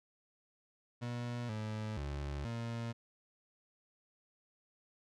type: tone with pitch steps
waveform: 30% pulse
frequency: 120.5 / 108 / 71.3 / 116.4 Hz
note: B2 / A2 / C#2 / A#2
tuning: -42 / -32 / +49 / -2 cents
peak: -35 dBFS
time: 1.01-2.93 s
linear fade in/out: 20 ms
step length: 480 ms
effects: low-pass 6000 Hz 12 dB/octave